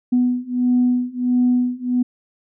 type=beating tone pair; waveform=sine; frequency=246.9 / 248.4 Hz; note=B3 / B3; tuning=0 / +10 cents; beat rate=1.5 Hz; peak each=-18 / -17 dBFS; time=0.12-2.03 s; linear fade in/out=10 ms; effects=tanh soft clip ceiling -8 dBFS